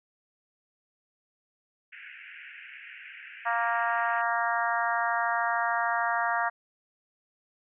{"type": "band-pass noise", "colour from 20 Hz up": "pink", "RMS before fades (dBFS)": -46, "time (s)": [1.92, 4.22], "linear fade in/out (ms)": 10, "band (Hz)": [1500, 2800], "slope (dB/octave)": 96}
{"type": "harmonic tone", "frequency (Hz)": 233.1, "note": "A#3", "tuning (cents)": 0, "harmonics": [3, 4, 5, 6, 7, 8], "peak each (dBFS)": [-30, -31, -32, -33, -33, -34], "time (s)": [3.45, 6.5], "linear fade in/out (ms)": 20}
{"effects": []}